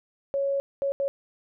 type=tone bursts at uneven times; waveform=sine; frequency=554.4 Hz; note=C#5; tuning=in tune; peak=-23 dBFS; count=3; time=0.34-0.6 / 0.82-0.92 / 1-1.08 s; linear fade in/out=0 ms; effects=none